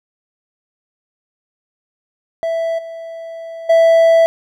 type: tone with level steps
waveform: triangle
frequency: 660 Hz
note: E5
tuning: 2 cents sharp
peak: -14 / -25 / -5 dBFS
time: 2.43-4.26 s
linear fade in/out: 0 ms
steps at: 2.78 / 3.69 s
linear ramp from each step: 10 ms
effects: none